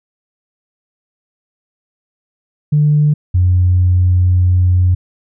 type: tone pair in turn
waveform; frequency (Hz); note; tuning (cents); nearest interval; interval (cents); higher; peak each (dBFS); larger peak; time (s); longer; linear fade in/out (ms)
sine; 149 / 90.38; D3 / F#2; +25 / -40; major sixth; 865; first; -7 / -7; neither; 2.72-3.14 / 3.34-4.95; second; 10
effects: tanh soft clip ceiling -3 dBFS